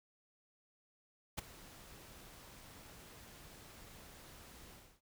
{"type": "noise with ADSR envelope", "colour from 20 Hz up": "pink", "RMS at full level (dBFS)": -37, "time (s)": [1.37, 5.01], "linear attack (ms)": 19, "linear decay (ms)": 8, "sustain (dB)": -19, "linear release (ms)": 300, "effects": []}